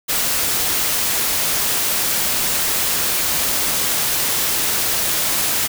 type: noise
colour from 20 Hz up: white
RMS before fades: -19 dBFS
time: 0.08-5.68 s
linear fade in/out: 20 ms
effects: none